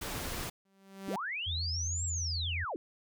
pink noise, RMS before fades -38 dBFS, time 0.01-0.5 s, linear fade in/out 10 ms
sawtooth tone with exponential growth, 194.4 Hz, G3, 14 cents flat, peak -29 dBFS, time 0.65-1.16 s, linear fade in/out 5 ms, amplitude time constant 110 ms
sine linear two-way sweep, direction up then down, 213.9 to 7690 to 273.7 Hz, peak -34 dBFS, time 1.08-2.76 s, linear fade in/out 0 ms, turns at 2.05 s
sine tone with vibrato, 84 Hz, E2, 33 cents sharp, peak -34 dBFS, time 1.46-2.65 s, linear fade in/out 20 ms, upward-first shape sine, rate 7.1 Hz, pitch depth 35 cents each way
effects none

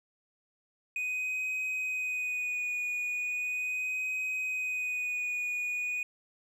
triangle tone with vibrato, 2489 Hz, D#7, in tune, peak -29 dBFS, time 0.96-6.03 s, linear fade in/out 2 ms, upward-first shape sine, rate 0.38 Hz, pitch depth 21 cents each way, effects none

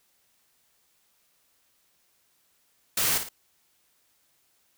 white noise with echo, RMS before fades -25 dBFS, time 2.97-3.18 s, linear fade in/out 5 ms, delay 55 ms, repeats 2, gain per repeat -8 dB, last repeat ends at 3.29 s, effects white hiss -68 dBFS RMS until 4.77 s

